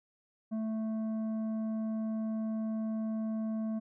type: tone with tanh clipping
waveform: triangle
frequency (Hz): 220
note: A3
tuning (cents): 0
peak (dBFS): -33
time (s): 0.51-3.8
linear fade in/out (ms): 20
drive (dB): 12
effects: none